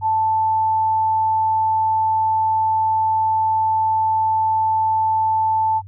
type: tone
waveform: sine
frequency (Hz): 880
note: A5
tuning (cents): 0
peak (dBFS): -15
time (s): 0.01-5.82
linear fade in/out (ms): 50
effects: added 97 Hz sine -35 dBFS peak until 5.87 s